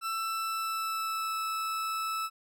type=tone with pitch glide; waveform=40% pulse; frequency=1332 to 1310.6 Hz; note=E6 to E6; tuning=+18 to -10 cents; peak=-30 dBFS; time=0.01-2.3 s; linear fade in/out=50 ms; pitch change=-28 cents; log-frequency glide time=0.13-1.36 s; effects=none